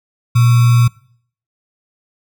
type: tone with sample-and-hold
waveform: sine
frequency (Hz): 119.5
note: A#2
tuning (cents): +43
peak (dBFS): -7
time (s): 0.35-0.88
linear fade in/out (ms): 10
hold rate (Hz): 1225
effects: noise-tail reverb RT60 0.6 s tail -23 dB re dry

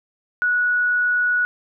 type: tone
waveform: sine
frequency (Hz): 1466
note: F#6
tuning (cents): -16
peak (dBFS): -16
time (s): 0.42-1.45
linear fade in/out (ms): 0
effects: none

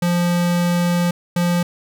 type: tone pair in turn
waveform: square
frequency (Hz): 174.61 / 174.61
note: F3 / F3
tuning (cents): 0 / 0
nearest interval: unison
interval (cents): 0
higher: neither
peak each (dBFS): -16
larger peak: neither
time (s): 0.02-1.11 / 1.36-1.63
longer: first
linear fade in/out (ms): 5
effects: none

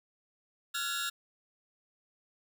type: tone cluster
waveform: sawtooth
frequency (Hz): 1378 / 1459 / 1684 / 3737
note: F6 / F#6 / G#6 / A#7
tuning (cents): -24 / -25 / +24 / +4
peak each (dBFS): -33 / -39 / -37 / -33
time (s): 0.74-1.1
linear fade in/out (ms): 10
effects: none

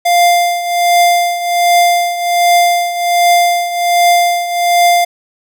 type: tone with tremolo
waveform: square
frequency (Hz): 698.5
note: F5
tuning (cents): 0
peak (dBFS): -6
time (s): 0.05-5.05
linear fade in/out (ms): 10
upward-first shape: triangle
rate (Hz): 1.3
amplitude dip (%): 75
effects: none

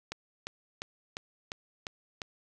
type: click train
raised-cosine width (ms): 0.2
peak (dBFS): -19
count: 7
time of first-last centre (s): 0.12-2.218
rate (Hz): 2.86
effects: none

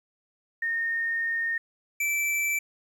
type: tone pair in turn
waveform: sine / square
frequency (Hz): 1837 / 2326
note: A#6 / D7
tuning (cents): -26 / -17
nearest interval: major third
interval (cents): 409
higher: second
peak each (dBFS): -25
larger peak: neither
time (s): 0.62-1.58 / 2-2.59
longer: first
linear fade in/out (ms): 5
effects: 10-bit

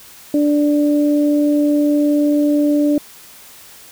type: tone pair together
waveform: sine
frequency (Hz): 293.7 / 587.4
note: D4 / D5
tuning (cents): 0 / 0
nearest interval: octave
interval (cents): 1200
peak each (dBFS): -12 / -20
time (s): 0.34-2.98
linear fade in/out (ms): 2
effects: white hiss -41 dBFS RMS until 3.91 s

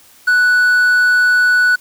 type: tone with quantisation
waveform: triangle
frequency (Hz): 1480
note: F#6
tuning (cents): 0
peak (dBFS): -7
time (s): 0.27-1.76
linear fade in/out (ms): 10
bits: 6
effects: white hiss -46 dBFS RMS until 1.8 s

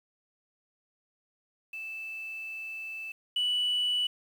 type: tone pair in turn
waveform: sine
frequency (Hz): 2637 / 2960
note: E7 / F#7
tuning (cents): 0 / 0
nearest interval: major second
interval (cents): 200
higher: second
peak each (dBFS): -36 / -24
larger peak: second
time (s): 1.73-3.12 / 3.36-4.07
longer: first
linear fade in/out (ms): 5
effects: tanh soft clip ceiling -22 dBFS + 9-bit

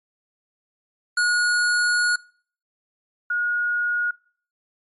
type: tone pair in turn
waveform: square / sine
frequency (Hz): 1448 / 1442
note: F#6 / F#6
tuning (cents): -38 / -45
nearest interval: unison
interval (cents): 7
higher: first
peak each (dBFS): -18 / -20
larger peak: first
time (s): 1.17-2.16 / 3.3-4.11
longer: first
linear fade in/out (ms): 5
effects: noise-tail reverb RT60 0.5 s tail -24 dB re dry + MP3 48 kbps

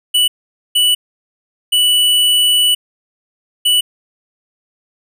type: tone bursts at uneven times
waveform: square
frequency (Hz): 2960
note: F#7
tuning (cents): 0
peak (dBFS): -10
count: 4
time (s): 0.14-0.28 / 0.75-0.95 / 1.72-2.75 / 3.65-3.81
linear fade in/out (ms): 10
effects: none

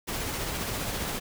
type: noise with tremolo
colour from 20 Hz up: pink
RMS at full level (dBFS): -31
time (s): 0.07-1.2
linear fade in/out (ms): 20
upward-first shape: sine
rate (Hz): 15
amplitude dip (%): 25
effects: none

